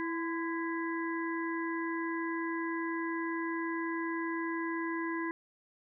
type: harmonic tone with a mistuned harmonic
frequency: 330.6 Hz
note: E4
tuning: 5 cents sharp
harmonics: 1 / 3 / 5 / 6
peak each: -34 / -39 / -41 / -42 dBFS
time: 0-5.31 s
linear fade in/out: 0 ms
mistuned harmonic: 3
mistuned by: +44 cents
effects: none